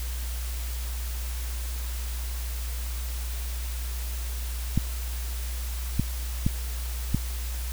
clicks, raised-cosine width 5 ms, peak -9 dBFS, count 4, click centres 4.776 / 5.996 / 6.465 / 7.146 s, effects added 60 Hz sine -29 dBFS peak until 7.72 s + white hiss -40 dBFS RMS until 7.72 s

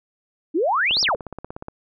sine exponential two-way sweep, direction up then down, 286.4 to 5740 to 391.8 Hz, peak -17 dBFS, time 0.54-1.16 s, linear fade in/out 20 ms, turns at 1.02 s
click train, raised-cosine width 1 ms, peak -19 dBFS, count 14, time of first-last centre 0.91-1.684 s, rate 16.8 Hz
effects none

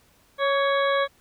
harmonic tone with a mistuned harmonic, 554.4 Hz, C#5, in tune, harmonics 1 / 2 / 3 / 4 / 6 / 7, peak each -22 / -25 / -28 / -33 / -34 / -36 dBFS, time 0.38-1.08 s, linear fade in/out 50 ms, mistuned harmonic 2, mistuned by +29 cents, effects pink hiss -60 dBFS RMS until 1.2 s

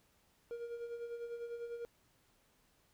triangle tone with tremolo, 471 Hz, A#4, 18 cents sharp, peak -37 dBFS, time 0.51-1.85 s, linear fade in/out 0 ms, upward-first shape sine, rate 10 Hz, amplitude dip 55%, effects pink hiss -72 dBFS RMS until 2.93 s

